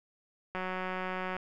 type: click train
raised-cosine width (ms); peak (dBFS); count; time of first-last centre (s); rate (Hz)
0.5; -21; 152; 0.55-1.366; 185
effects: none